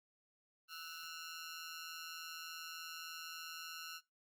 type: ring-modulated tone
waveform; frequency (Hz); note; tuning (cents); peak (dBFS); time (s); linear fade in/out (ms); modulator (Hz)
15% pulse; 1396.9; F6; 0; -37; 0.68-4.01; 50; 81.7
effects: noise-tail reverb RT60 0.2 s tail -19 dB re dry + Opus 32 kbps